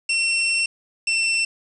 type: tone pair in turn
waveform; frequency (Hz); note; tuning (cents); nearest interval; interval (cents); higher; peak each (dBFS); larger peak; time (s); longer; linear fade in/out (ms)
sawtooth; 2711 / 2691; E7 / E7; +48 / +35; unison; 13; first; -15; neither; 0.09-0.66 / 1.07-1.45; first; 5
effects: resampled to 22050 Hz + 7-bit